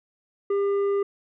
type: tone with tanh clipping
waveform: triangle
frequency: 400 Hz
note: G4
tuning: 35 cents sharp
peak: -22 dBFS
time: 0.5-1.03 s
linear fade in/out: 5 ms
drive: 11 dB
effects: none